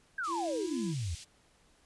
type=exponential sweep; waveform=sine; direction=down; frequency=1638 to 75.7 Hz; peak=-32 dBFS; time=0.18-1.15 s; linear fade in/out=5 ms
type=band-pass noise; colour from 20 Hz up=white; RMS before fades=-49 dBFS; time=0.23-1.25 s; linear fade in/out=20 ms; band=2300 to 8600 Hz; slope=24 dB/octave
type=tone with vibrato; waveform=triangle; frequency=329.6 Hz; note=E4; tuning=in tune; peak=-34 dBFS; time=0.27-0.95 s; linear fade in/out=50 ms; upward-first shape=sine; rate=2.4 Hz; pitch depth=49 cents each way
effects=pink hiss -66 dBFS RMS until 1.85 s + resampled to 24000 Hz